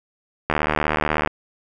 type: click train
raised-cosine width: 0.5 ms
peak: -4 dBFS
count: 60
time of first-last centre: 0.5-1.274 s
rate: 76.2 Hz
effects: none